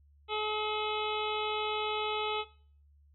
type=harmonic tone with a mistuned harmonic; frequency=427 Hz; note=G#4; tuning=48 cents sharp; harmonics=1 / 2 / 3 / 5 / 6 / 7 / 8 / 9; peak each=-35 / -36 / -38 / -43 / -41 / -41 / -42 / -44 dBFS; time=0.28-2.45 s; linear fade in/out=50 ms; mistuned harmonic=7; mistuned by=+19 cents; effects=noise-tail reverb RT60 0.5 s tail -19 dB re dry + added 72 Hz sine -59 dBFS peak until 3.14 s